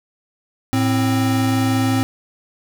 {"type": "tone pair together", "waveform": "square", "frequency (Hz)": [109.61, 263.2], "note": ["A2", "C4"], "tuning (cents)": [-6, 10], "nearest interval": "octave + minor third", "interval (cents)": 1516, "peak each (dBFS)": [-20, -18], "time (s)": [0.73, 2.03], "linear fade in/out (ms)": 0, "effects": []}